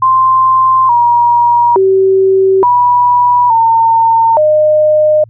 sine tone with pitch steps, 1045 / 953 / 383.2 / 976 / 909 / 611 Hz, C6 / A#5 / G4 / B5 / A#5 / D#5, -2 / +38 / -39 / -21 / -44 / -32 cents, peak -5 dBFS, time 0.02-5.24 s, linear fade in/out 5 ms, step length 870 ms, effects added 112 Hz sine -35 dBFS peak until 5.29 s

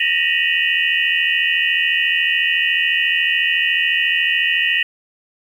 sine tone cluster, 1844 / 1918 / 2518 / 2766 / 2943 Hz, A#6 / A#6 / D#7 / F7 / F#7, -19 / +49 / +20 / -17 / -10 cents, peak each -21 dBFS, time 0-4.83 s, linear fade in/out 5 ms, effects 8-bit

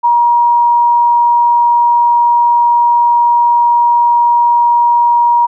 sine tone, 951 Hz, A#5, 34 cents sharp, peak -6 dBFS, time 0.03-5.47 s, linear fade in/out 20 ms, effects none

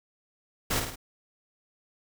pink noise with echo, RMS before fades -27 dBFS, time 0.7-0.8 s, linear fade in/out 10 ms, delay 53 ms, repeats 3, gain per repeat -5 dB, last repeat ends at 0.959 s, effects none

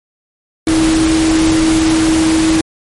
sine tone in noise, 320 Hz, D#4, 49 cents sharp, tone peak -9 dBFS, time 0.67-2.61 s, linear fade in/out 2 ms, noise pink, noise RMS -18 dBFS, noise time 0.67-2.61 s, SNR +6 dB, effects MP3 48 kbps

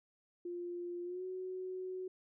sine tone with pitch glide, 350.2 to 371 Hz, F4 to F#4, +5 to +5 cents, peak -39 dBFS, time 0.45-2.08 s, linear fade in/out 5 ms, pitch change +100 cents, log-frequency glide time 1.04-1.24 s, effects none

